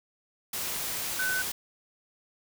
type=tone in noise; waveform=sine; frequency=1510 Hz; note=F#6; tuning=35 cents sharp; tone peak=-27 dBFS; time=1.19-1.42 s; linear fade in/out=5 ms; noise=white; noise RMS=-33 dBFS; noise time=0.53-1.52 s; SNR=+3 dB; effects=none